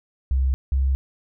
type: tone pair in turn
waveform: sine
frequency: 65.9 / 66.9 Hz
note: C2 / C2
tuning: +13 / +39 cents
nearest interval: unison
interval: 26 cents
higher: second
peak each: -17 dBFS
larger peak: neither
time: 0.31-0.54 / 0.72-0.95 s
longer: neither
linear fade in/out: 0 ms
effects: none